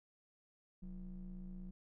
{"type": "ring-modulated tone", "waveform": "triangle", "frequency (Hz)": 77.78, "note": "D#2", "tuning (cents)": 0, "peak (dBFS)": -40, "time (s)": [0.82, 1.71], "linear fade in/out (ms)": 10, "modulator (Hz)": 106, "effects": []}